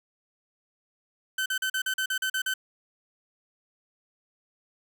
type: tone bursts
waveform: 30% pulse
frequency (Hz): 1531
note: G6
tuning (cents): -41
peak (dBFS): -23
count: 10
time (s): 1.38-2.539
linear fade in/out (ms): 5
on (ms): 79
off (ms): 41
effects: none